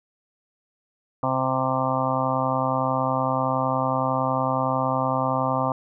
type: harmonic tone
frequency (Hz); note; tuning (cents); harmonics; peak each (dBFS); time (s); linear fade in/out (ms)
130.81; C3; 0; 1 / 2 / 4 / 5 / 6 / 7 / 8 / 9; -29 / -29 / -29 / -29 / -29 / -29 / -29 / -29; 1.23-5.72; 2
effects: none